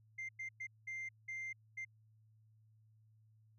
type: tone bursts at uneven times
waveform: sine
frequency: 2093 Hz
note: C7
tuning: in tune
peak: -39 dBFS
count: 6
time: 0.18-0.29 / 0.39-0.49 / 0.6-0.67 / 0.87-1.09 / 1.28-1.53 / 1.77-1.85 s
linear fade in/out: 10 ms
effects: tanh soft clip ceiling -40 dBFS + added 109 Hz sine -65 dBFS peak until 3.58 s